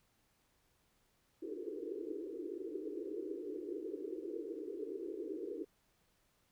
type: band-pass noise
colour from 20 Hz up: pink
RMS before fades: -43 dBFS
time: 1.42-5.65 s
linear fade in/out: 10 ms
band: 300 to 470 Hz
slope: 96 dB/octave
effects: pink hiss -75 dBFS RMS until 6.51 s